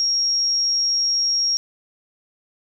sine tone, 5588 Hz, F8, in tune, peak -17 dBFS, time 0-1.57 s, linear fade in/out 0 ms, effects none

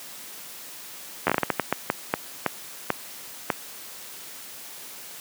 slowing click train, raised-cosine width 0.5 ms, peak -5 dBFS, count 15, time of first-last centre 1.27-3.502 s, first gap 11 ms, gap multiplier 1.36, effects white hiss -41 dBFS RMS until 5.2 s + high-pass 150 Hz 12 dB/octave

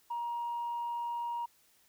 sine tone, 946 Hz, A#5, 25 cents sharp, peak -32 dBFS, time 0.1-1.46 s, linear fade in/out 10 ms, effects tanh soft clip ceiling -30 dBFS + white hiss -67 dBFS RMS until 1.88 s

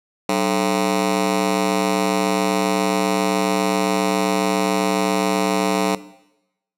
15% pulse ring-modulated tone, 243.6 Hz, B3, 24 cents flat, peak -8 dBFS, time 0.29-5.95 s, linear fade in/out 2 ms, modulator 53.7 Hz, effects noise-tail reverb RT60 0.9 s tail -17 dB re dry + low-pass 12000 Hz 12 dB/octave

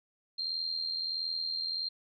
sine tone with amplitude modulation, 4186 Hz, C8, in tune, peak -29 dBFS, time 0.38-1.89 s, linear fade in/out 10 ms, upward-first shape sine, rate 81.5 Hz, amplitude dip 60%, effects none

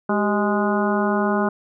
harmonic tone with a mistuned harmonic, 207.7 Hz, G#3, in tune, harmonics 1 / 2 / 3 / 4 / 5 / 6 / 7, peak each -21 / -24 / -26 / -27 / -28 / -29 / -29 dBFS, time 0.09-1.49 s, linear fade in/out 5 ms, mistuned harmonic 2, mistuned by -93 cents, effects none

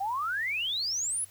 sine exponential sweep, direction up, 751 to 10940 Hz, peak -28 dBFS, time 0-1.25 s, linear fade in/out 10 ms, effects added 97 Hz sine -59 dBFS peak until 1.3 s + white hiss -56 dBFS RMS until 1.3 s

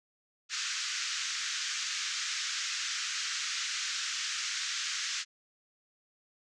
white band-pass noise, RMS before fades -35 dBFS, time 0.49-5.25 s, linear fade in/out 50 ms, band 1300 to 6900 Hz, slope 48 dB/octave, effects none

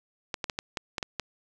clicks, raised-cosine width 0.2 ms, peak -13 dBFS, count 8, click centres 0.342 / 0.442 / 0.498 / 0.589 / 0.772 / 0.982 / 1.028 / 1.197 s, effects none

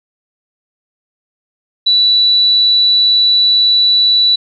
sine tone, 3951 Hz, B7, in tune, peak -7 dBFS, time 1.86-4.36 s, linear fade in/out 10 ms, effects none

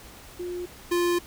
sine / square tone pair in turn, 355.1 / 349.2 Hz, F4 / F4, +29 / 0 cents, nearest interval unison, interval 29 cents, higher first, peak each -30 / -22 dBFS, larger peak second, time 0.39-0.66 / 0.91-1.19 s, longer second, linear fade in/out 10 ms, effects added 60 Hz sine -53 dBFS peak until 1.26 s + pink hiss -47 dBFS RMS until 1.26 s

